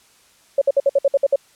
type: tone bursts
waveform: sine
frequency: 555 Hz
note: C#5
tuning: 2 cents sharp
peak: -11 dBFS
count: 9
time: 0.58-1.359 s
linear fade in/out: 5 ms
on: 35 ms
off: 58 ms
effects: white hiss -54 dBFS RMS until 1.55 s + low-pass 10000 Hz 12 dB/octave